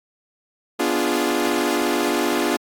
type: chord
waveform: sawtooth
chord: B diminished seventh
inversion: none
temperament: equal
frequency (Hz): 246.9 / 293.7 / 349.2 / 415.3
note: B3 / D4 / F4 / Ab4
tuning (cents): 0 / 0 / 0 / 0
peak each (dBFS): -22 / -20 / -19 / -22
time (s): 0.79-2.57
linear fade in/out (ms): 10
effects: AAC 64 kbps